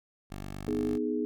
10% pulse tone, 49.1 Hz, G1, 4 cents sharp, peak -30 dBFS, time 0.3-0.98 s, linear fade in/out 20 ms
sine chord, G# minor, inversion first, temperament equal with one note detuned, 246.9 / 311.1 / 418.2 Hz, B3 / D#4 / G#4, 0 / 0 / +12 cents, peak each -32 dBFS, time 0.68-1.25 s, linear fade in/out 0 ms
effects none

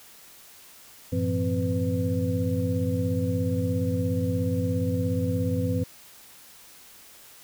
sine tone cluster, 96.5 / 113.5 / 169.5 / 259.2 / 499.1 Hz, G2 / A#2 / E3 / C4 / B4, -27 / -46 / +49 / -16 / +18 cents, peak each -27 / -32 / -30 / -29 / -31 dBFS, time 1.12-5.84 s, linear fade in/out 10 ms, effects white hiss -50 dBFS RMS until 7.43 s

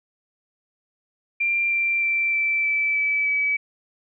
sine tone with pitch steps, 2376 / 2361 / 2346 / 2331 / 2316 / 2302 / 2287 Hz, D7 / D7 / D7 / D7 / D7 / D7 / D7, +20 / +9 / -2 / -14 / -25 / -35 / -47 cents, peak -19 dBFS, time 1.4-3.57 s, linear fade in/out 10 ms, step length 310 ms, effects none

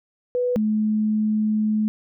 sine tone pair in turn, 493.9 / 214.6 Hz, B4 / A3, 0 / -43 cents, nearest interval octave + major second, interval 1443 cents, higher first, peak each -19 / -18 dBFS, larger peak second, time 0.35-0.56 / 0.56-1.88 s, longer second, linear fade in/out 0 ms, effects none

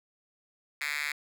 5% pulse tone with high-pass filter, 147.1 Hz, D3, 3 cents sharp, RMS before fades -33 dBFS, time 0.81-1.12 s, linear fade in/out 2 ms, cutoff 2200 Hz, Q 4.2, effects none

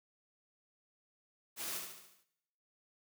white noise with echo, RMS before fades -41 dBFS, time 1.56-1.82 s, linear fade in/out 50 ms, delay 72 ms, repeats 6, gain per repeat -5 dB, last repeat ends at 2.252 s, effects noise-tail reverb RT60 0.9 s tail -19 dB re dry + high-pass 150 Hz 12 dB/octave

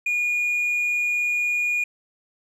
sine tone with hard clipping, 2439 Hz, D#7, 35 cents flat, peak -21 dBFS, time 0.06-1.84 s, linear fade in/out 5 ms, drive 2 dB, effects none

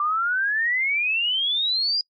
sine exponential sweep, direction up, 1169 to 4923 Hz, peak -20 dBFS, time 0-2.01 s, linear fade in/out 2 ms, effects noise-tail reverb RT60 0.1 s tail -25 dB re dry + AAC 48 kbps

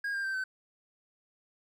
triangle tone with pitch steps, 1632 / 1596.6 / 1561.9 / 1528 Hz, G#6 / G6 / G6 / G6, -31 / +31 / -7 / -45 cents, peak -29 dBFS, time 0.04-0.44 s, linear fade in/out 5 ms, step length 100 ms, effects none

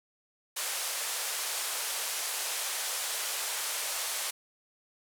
white band-pass noise, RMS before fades -34 dBFS, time 0.56-4.31 s, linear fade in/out 10 ms, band 490 to 12000 Hz, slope 24 dB/octave, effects none

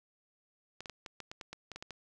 clicks, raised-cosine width 0.2 ms, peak -26 dBFS, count 12, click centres 0.806 / 0.858 / 0.897 / 1.062 / 1.203 / 1.315 / 1.412 / 1.53 / 1.717 / 1.76 / 1.825 / 1.907 s, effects none

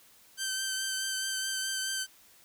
10% pulse tone with vibrato, 1550 Hz, G6, 20 cents flat, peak -22 dBFS, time 0.37-2.07 s, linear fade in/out 50 ms, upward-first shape triangle, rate 4.7 Hz, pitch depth 20 cents each way, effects white hiss -59 dBFS RMS until 2.44 s

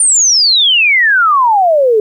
sine exponential sweep, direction down, 9300 to 415.3 Hz, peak -6 dBFS, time 0-2 s, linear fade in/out 2 ms, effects 8-bit

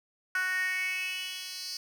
10% pulse tone with high-pass filter sweep, 370 Hz, F#4, in tune, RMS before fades -33 dBFS, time 0.35-1.77 s, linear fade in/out 2 ms, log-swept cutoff 1500 to 4600 Hz, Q 6.2, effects none

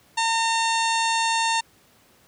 harmonic tone with a mistuned harmonic, 910 Hz, A#5, 42 cents flat, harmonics 1 / 2 / 3 / 4 / 5 / 6 / 7 / 8 / 9 / 10, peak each -22 / -29 / -29 / -30 / -31 / -38 / -36 / -35 / -42 / -37 dBFS, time 0.17-1.61 s, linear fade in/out 10 ms, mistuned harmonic 5, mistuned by -59 cents, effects pink hiss -57 dBFS RMS until 2.27 s + high-pass 80 Hz 12 dB/octave

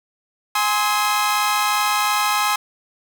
sawtooth chord, Ab major, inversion none, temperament equal with one note detuned, 830.6 / 1046.5 / 1277.3 Hz, Ab5 / C6 / Eb6, 0 / 0 / +45 cents, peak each -18 dBFS, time 0.55-2.56 s, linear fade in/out 5 ms, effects none

